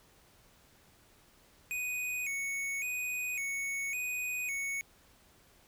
square tone with vibrato, 2349 Hz, D7, in tune, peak -34 dBFS, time 1.71-4.81 s, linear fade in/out 0 ms, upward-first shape square, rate 0.9 Hz, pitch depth 100 cents each way, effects pink hiss -63 dBFS RMS until 5.67 s

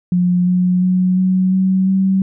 sine tone with pitch steps, 178.5 / 180.99 / 183.52 / 186.08 / 188.68 / 191.31 Hz, F3 / F#3 / F#3 / F#3 / F#3 / G3, +38 / -38 / -14 / +10 / +34 / -42 cents, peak -11 dBFS, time 0.12-2.22 s, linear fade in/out 2 ms, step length 350 ms, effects none

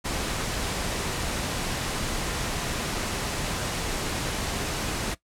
pink noise, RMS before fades -29 dBFS, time 0.04-5.15 s, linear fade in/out 20 ms, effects noise-tail reverb RT60 0.1 s tail -18 dB re dry + low-pass 10000 Hz 12 dB/octave

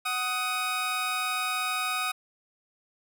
20% pulse tone pair together, 745 / 1252.9 Hz, F#5 / D#6, +12 / +12 cents, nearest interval major sixth, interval 900 cents, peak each -29 / -23 dBFS, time 0.05-2.12 s, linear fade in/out 10 ms, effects none

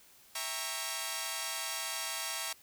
5% pulse chord, E diminished seventh, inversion none, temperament equal with one note detuned, 659.3 / 798.6 / 932.3 / 1108.7 Hz, E5 / G5 / Bb5 / Db6, 0 / +32 / 0 / 0 cents, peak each -30 / -31 / -28 / -28 dBFS, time 0.35-2.53 s, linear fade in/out 5 ms, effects white hiss -60 dBFS RMS until 2.62 s

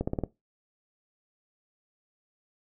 accelerating click train, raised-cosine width 2 ms, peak -15 dBFS, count 5, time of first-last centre 0.01-0.237 s, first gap 65 ms, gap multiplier 0.91, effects noise-tail reverb RT60 0.2 s tail -19 dB re dry

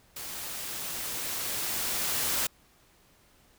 white noise with level ramp, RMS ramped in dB -39 to -28 dBFS, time 0.16-2.47 s, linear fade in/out 5 ms, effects pink hiss -62 dBFS RMS until 3.58 s

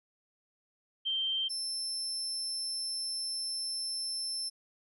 sine / 35% pulse tone pair in turn, 3141 / 5313 Hz, G7 / E8, +3 / +13 cents, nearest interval major sixth, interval 910 cents, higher second, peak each -29 / -31 dBFS, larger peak first, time 1.05-1.49 / 1.49-4.5 s, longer second, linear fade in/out 20 ms, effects none

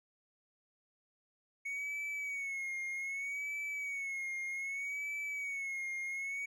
triangle tone with vibrato, 2217 Hz, C#7, in tune, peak -35 dBFS, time 1.65-6.46 s, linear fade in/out 10 ms, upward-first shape sine, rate 0.64 Hz, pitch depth 70 cents each way, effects none

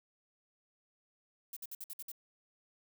violet noise bursts, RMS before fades -44 dBFS, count 7, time 1.53-2.117 s, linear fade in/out 2 ms, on 35 ms, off 57 ms, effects none

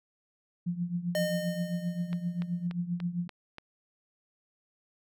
sine tone with tremolo, 174.61 Hz, F3, in tune, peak -26 dBFS, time 0.66-3.28 s, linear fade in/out 10 ms, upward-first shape triangle, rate 7.6 Hz, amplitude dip 85%
square tone with exponential decay, 610 Hz, D#5, 34 cents flat, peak -27 dBFS, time 1.15-2.67 s, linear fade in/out 1 ms, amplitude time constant 330 ms
click train, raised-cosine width 0.3 ms, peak -26 dBFS, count 6, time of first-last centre 2.13-3.583 s, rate 3.44 Hz
effects none

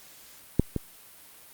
clicks, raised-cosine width 3 ms, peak -6 / -14 dBFS, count 2, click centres 0.596 / 0.763 s, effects white hiss -51 dBFS RMS until 1.53 s + Opus 48 kbps

